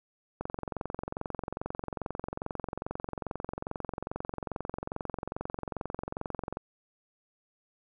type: click train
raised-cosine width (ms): 1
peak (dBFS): -20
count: 139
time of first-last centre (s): 0.41-6.571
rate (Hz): 22.4
effects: none